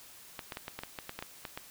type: clicks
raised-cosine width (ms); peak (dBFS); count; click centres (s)
0.3; -22; 12; 0.392 / 0.522 / 0.571 / 0.681 / 0.79 / 0.835 / 0.988 / 1.094 / 1.19 / 1.225 / 1.452 / 1.575
effects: white hiss -53 dBFS RMS until 1.7 s